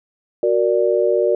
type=chord; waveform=sine; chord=Gb augmented; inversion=none; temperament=equal; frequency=370 / 466.2 / 587.3 Hz; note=Gb4 / Bb4 / D5; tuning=0 / 0 / 0 cents; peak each=-18 dBFS; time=0.43-1.35 s; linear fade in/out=2 ms; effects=none